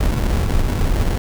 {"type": "noise with sample-and-hold", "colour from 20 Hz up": "brown", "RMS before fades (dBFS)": -17, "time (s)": [0, 1.18], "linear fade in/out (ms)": 5, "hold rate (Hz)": 1225, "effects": []}